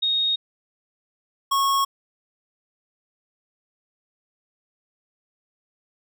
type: tone pair in turn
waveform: sine / square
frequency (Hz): 3729 / 1098.1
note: A#7 / C#6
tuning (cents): 0 / -17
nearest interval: octave + major sixth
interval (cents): 2117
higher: first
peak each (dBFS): -19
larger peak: neither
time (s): 0.02-0.36 / 1.51-1.85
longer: neither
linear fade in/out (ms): 10
effects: none